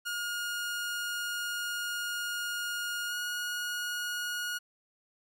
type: tone with pitch glide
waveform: sawtooth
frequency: 1428 to 1444.6 Hz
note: F6 to F#6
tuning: +38 to -42 cents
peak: -29 dBFS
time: 0.05-4.59 s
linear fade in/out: 20 ms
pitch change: +20 cents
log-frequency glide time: 3.08-3.14 s
effects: none